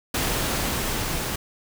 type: noise with level ramp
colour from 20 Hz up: pink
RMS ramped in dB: -24 to -28 dBFS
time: 0.14-1.36 s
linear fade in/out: 5 ms
effects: none